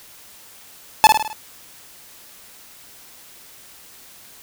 45% pulse tone with echo, 868 Hz, A5, 24 cents flat, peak -5 dBFS, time 1.04-1.07 s, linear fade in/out 0 ms, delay 52 ms, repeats 5, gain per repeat -5 dB, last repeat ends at 1.33 s, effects white hiss -45 dBFS RMS until 4.42 s

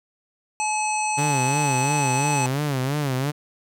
harmonic tone, 856 Hz, A5, 48 cents flat, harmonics 1 / 3 / 5 / 7 / 9 / 10, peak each -23 / -28 / -40 / -32 / -33 / -35 dBFS, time 0.6-2.46 s, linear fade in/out 0 ms
sawtooth tone with vibrato, 138.59 Hz, C#3, in tune, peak -18 dBFS, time 1.17-3.32 s, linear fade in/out 20 ms, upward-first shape sine, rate 2.9 Hz, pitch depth 140 cents each way
effects none

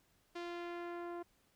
sawtooth tone with low-pass filter sweep, 346.5 Hz, F4, 14 cents flat, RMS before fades -44 dBFS, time 0.35-1.23 s, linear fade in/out 10 ms, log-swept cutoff 4500 to 1100 Hz, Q 0.97, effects pink hiss -73 dBFS RMS until 1.55 s

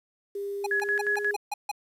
sine tone with pitch glide, 401.1 to 410.7 Hz, G4 to G#4, +40 to -19 cents, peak -30 dBFS, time 0.35-1.36 s, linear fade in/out 5 ms, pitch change +41 cents, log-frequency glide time 0.78-1.03 s
square tone bursts, 828 Hz, G#5, 5 cents flat, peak -28 dBFS, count 7, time 0.64-1.715 s, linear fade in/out 5 ms, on 25 ms, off 150 ms
sine tone with tremolo, 1683 Hz, G#6, 23 cents sharp, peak -23 dBFS, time 0.71-1.31 s, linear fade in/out 2 ms, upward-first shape square, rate 5.6 Hz, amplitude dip 70%
effects resampled to 32000 Hz + 9-bit

